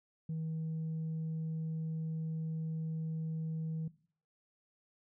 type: tone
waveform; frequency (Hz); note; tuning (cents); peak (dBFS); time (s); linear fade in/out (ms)
sine; 160; D#3; +49; -33; 0.29-3.88; 5
effects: noise-tail reverb RT60 0.5 s tail -19 dB re dry + tanh soft clip ceiling -33 dBFS